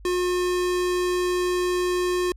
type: tone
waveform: square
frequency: 359.4 Hz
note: F4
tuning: 50 cents sharp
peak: -22 dBFS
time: 0.05-2.32 s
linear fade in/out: 2 ms
effects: added 50 Hz sine -42 dBFS peak until 2.36 s + low-pass 12000 Hz 12 dB/octave